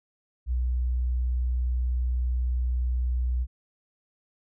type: tone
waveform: sine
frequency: 61.74 Hz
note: B1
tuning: in tune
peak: -23 dBFS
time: 0.46-3.47 s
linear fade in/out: 50 ms
effects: none